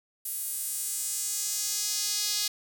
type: tone with high-pass filter sweep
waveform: sawtooth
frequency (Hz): 415.3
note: G#4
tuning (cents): 0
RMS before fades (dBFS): -31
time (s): 0.25-2.48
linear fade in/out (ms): 5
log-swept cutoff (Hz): 11000 to 4500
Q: 1.8
effects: none